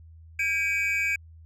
triangle tone cluster, 1616 / 2296 / 2498 Hz, G#6 / D7 / D#7, -48 / -40 / +6 cents, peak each -31 / -24 / -27 dBFS, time 0.39-1.16 s, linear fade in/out 5 ms, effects added 81 Hz sine -46 dBFS peak until 1.45 s

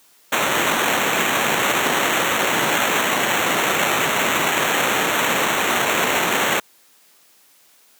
violet noise with sample-and-hold, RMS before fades -19 dBFS, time 0.32-6.6 s, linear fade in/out 5 ms, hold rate 4900 Hz, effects white hiss -54 dBFS RMS until 7.99 s + high-pass 200 Hz 12 dB/octave

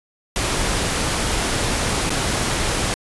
pink noise with dropouts, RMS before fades -21 dBFS, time 0.36-2.94 s, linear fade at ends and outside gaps 0 ms, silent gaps 2.095-2.104 s, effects resampled to 24000 Hz

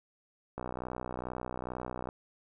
click train, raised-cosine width 1 ms, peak -23 dBFS, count 95, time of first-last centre 0.58-2.089 s, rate 62.3 Hz, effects none

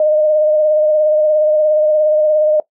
sine tone with vibrato, 612 Hz, D#5, 29 cents flat, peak -9 dBFS, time 0-2.6 s, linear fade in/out 2 ms, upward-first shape sine, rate 17 Hz, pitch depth 25 cents each way, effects noise-tail reverb RT60 0.1 s tail -18 dB re dry

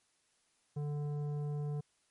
sine tone with tanh clipping, 146.83 Hz, D3, in tune, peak -36 dBFS, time 0.76-1.81 s, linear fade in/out 10 ms, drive 11 dB, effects white hiss -74 dBFS RMS until 2.1 s + MP3 48 kbps

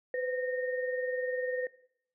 sine tone cluster, 503 / 523 / 1843 Hz, B4 / C5 / A#6, +32 / -1 / -20 cents, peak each -31 / -40 / -38 dBFS, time 0.14-1.67 s, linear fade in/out 2 ms, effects noise-tail reverb RT60 0.7 s tail -20 dB re dry

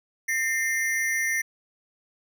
square ring-modulated tone, 1958 Hz, B6, 15 cents flat, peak -21 dBFS, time 0.28-1.42 s, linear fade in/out 10 ms, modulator 137 Hz, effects none

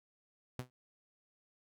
sawtooth tone with exponential decay, 126 Hz, B2, 35 cents sharp, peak -31 dBFS, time 0.59-0.7 s, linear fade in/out 0 ms, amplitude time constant 22 ms, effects none

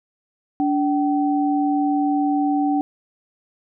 sine tone pair together, 289.9 / 766.6 Hz, D4 / G5, -22 / -39 cents, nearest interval octave + perfect fourth, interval 1683 cents, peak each -18 / -22 dBFS, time 0.6-2.81 s, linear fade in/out 0 ms, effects none

